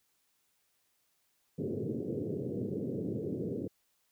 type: band-pass noise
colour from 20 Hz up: white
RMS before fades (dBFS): -36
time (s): 1.58-3.68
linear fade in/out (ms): 10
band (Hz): 100 to 460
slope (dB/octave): 48
effects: white hiss -75 dBFS RMS until 4.11 s